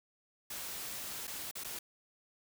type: noise with dropouts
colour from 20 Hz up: white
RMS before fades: -42 dBFS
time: 0.5-1.79 s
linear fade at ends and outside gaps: 5 ms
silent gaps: 1.271-1.276 / 1.513-1.553 / 1.638-1.645 s
effects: none